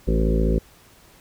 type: harmonic tone with a mistuned harmonic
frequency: 55 Hz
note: A1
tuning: in tune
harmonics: 1 / 2 / 3 / 4 / 5 / 6 / 7 / 8 / 9 / 10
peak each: -19 / -33 / -25 / -27 / -30 / -37 / -27 / -33 / -30 / -37 dBFS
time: 0.07-0.59 s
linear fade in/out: 10 ms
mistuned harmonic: 7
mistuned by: -27 cents
effects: pink hiss -52 dBFS RMS until 1.2 s